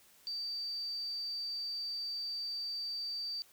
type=tone; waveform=sine; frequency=4638 Hz; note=D8; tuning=22 cents flat; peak=-36 dBFS; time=0.27-3.42 s; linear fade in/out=0 ms; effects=white hiss -63 dBFS RMS until 3.52 s